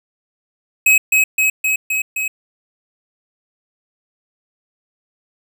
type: tone with echo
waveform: square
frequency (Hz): 2552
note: D#7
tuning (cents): +43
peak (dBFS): -9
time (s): 0.86-0.98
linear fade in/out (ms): 5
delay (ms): 260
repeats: 5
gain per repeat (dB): -2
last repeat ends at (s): 2.28
effects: none